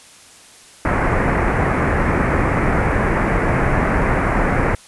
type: low-pass noise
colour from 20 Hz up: pink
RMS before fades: -17 dBFS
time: 0.85-4.75 s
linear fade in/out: 2 ms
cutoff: 2200 Hz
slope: 48 dB/octave
effects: white hiss -44 dBFS RMS until 4.87 s + resampled to 24000 Hz